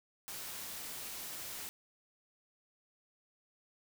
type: noise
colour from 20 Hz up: white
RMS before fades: -44 dBFS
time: 0.28-1.69 s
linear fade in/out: 0 ms
effects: none